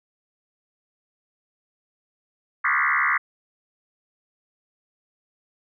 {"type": "tone with frequency modulation", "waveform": "sine", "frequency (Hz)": 1578, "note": "G6", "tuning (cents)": 11, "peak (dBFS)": -18, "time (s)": [2.64, 3.18], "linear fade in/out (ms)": 10, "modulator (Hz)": 71.2, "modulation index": 6.9, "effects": []}